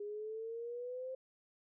sine exponential sweep, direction up, 408.5 to 525 Hz, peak -40 dBFS, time 0-1.15 s, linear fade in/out 5 ms, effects none

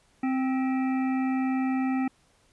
harmonic tone with a mistuned harmonic, 261.6 Hz, C4, in tune, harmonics 1 / 3 / 5 / 7 / 9 / 10, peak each -24 / -34 / -41 / -42 / -43 / -49 dBFS, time 0.23-2.08 s, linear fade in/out 5 ms, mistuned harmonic 7, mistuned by +75 cents, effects pink hiss -64 dBFS RMS until 2.52 s + resampled to 24000 Hz

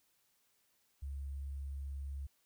sine tone with sample-and-hold, 69.3 Hz, C#2, in tune, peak -39 dBFS, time 1.02-2.27 s, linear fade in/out 10 ms, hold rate 8820 Hz, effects white hiss -75 dBFS RMS until 2.45 s

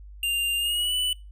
square tone with pitch glide, 2794 to 2977 Hz, F7 to F#7, 0 to +10 cents, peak -24 dBFS, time 0.23-1.13 s, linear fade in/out 2 ms, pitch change +110 cents, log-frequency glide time 0.57-0.94 s, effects noise-tail reverb RT60 0.3 s tail -24 dB re dry + added 50 Hz sine -41 dBFS peak until 1.31 s

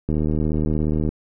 click train, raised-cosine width 3 ms, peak -10 dBFS, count 78, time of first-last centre 0.09-1.09 s, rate 77 Hz, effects none

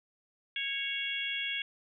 harmonic tone with a mistuned harmonic, 554.4 Hz, C#5, in tune, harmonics 3 / 4 / 5 / 6, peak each -41 / -37 / -37 / -36 dBFS, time 0.56-1.62 s, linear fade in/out 2 ms, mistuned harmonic 3, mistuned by -17 cents, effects none

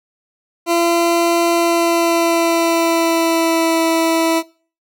20% pulse tone with pitch glide, 339.9 to 328.1 Hz, F4 to E4, -47 to -8 cents, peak -8 dBFS, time 0.66-4.43 s, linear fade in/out 50 ms, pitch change -61 cents, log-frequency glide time 1.51-3.82 s, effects noise-tail reverb RT60 0.4 s tail -22 dB re dry

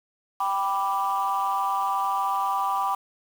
sine chord, G major, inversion none, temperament equal, 784 / 987.8 / 1174.7 Hz, G5 / B5 / D6, 0 / 0 / 0 cents, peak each -26 dBFS, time 0.4-2.95 s, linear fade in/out 5 ms, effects tanh soft clip ceiling -16 dBFS + 7-bit

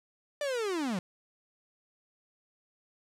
45% pulse linear sweep, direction down, 598 to 169.2 Hz, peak -30 dBFS, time 0.41-0.99 s, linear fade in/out 2 ms, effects low-pass 9000 Hz 12 dB/octave + 11-bit

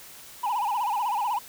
sine tone with vibrato, 900 Hz, A5, 39 cents sharp, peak -21 dBFS, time 0.43-1.39 s, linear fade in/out 10 ms, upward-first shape sine, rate 16 Hz, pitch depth 190 cents each way, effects tanh soft clip ceiling -23 dBFS + white hiss -46 dBFS RMS until 1.48 s

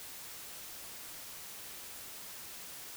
silence, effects white hiss -47 dBFS RMS until 2.96 s

